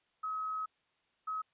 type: tone bursts at uneven times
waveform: sine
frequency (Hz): 1277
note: D#6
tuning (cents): +45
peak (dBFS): -34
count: 2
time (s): 0.23-0.66 / 1.27-1.42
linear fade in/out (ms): 10
effects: white hiss -75 dBFS RMS until 1.53 s + resampled to 8000 Hz